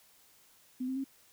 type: tone with pitch steps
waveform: sine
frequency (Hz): 253.9 / 261.8 / 269.9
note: B3 / C4 / C#4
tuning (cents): +48 / +1 / -46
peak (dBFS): -32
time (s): 0.8-1.043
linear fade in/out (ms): 10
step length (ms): 81
effects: white hiss -63 dBFS RMS until 1.32 s